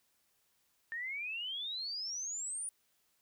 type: exponential sweep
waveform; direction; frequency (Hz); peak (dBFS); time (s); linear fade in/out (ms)
sine; up; 1791 to 9670; -37; 0.92-2.69; 0
effects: white hiss -75 dBFS RMS until 3.21 s